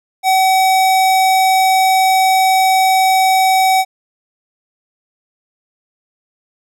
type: tone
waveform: square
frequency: 758 Hz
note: F#5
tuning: 42 cents sharp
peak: -10 dBFS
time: 0.23-3.85 s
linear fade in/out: 50 ms
effects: none